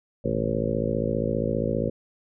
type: harmonic tone with a mistuned harmonic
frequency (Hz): 55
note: A1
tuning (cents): 0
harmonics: 1 / 2 / 3 / 4 / 5 / 6 / 7 / 8 / 9 / 10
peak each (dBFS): -35 / -31 / -33 / -30 / -34 / -35 / -33 / -34 / -30 / -31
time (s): 0.24-1.9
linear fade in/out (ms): 10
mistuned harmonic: 2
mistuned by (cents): +150
effects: none